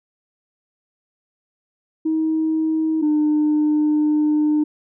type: tone pair in turn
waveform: sine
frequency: 317 / 301.9 Hz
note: D#4 / D4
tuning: +32 / +48 cents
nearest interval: minor second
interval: 84 cents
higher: first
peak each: -16 / -13 dBFS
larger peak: second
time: 2.05-3.02 / 3.02-4.64 s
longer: second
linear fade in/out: 10 ms
effects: tanh soft clip ceiling -12 dBFS